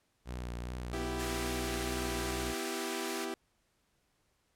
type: tone with vibrato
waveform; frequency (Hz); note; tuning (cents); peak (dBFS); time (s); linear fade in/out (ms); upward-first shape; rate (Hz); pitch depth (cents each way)
sawtooth; 60.6; B1; -32; -34; 0.25-2.55; 50; sine; 2.5; 39
type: chord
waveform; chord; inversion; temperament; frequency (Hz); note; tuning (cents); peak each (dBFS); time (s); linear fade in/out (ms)
sawtooth; E minor; second; equal; 246.9 / 329.6 / 392; B3 / E4 / G4; 0 / 0 / 0; -39 / -36 / -35; 0.93-3.34; 0
type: high-pass noise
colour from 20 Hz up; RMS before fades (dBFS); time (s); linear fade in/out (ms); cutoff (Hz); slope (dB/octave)
pink; -42; 1.18-3.26; 20; 1300; 24
effects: pink hiss -75 dBFS RMS until 4.55 s + low-pass 12000 Hz 12 dB/octave